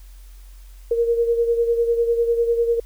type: beating tone pair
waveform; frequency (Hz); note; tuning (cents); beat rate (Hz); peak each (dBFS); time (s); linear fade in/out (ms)
sine; 466.2 / 476.2; A#4 / A#4; 0 / +37; 10; -17 / -24; 0.91-2.8; 5
effects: added 45 Hz sine -39 dBFS peak until 2.85 s + white hiss -55 dBFS RMS until 2.85 s